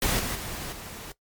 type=noise with level steps; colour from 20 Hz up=pink; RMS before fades=-25 / -30 / -35 / -40 dBFS; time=0.02-1.12 s; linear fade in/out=2 ms; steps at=0.19 / 0.35 / 0.72 s; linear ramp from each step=5 ms; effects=noise-tail reverb RT60 0.1 s tail -18 dB re dry + MP3 96 kbps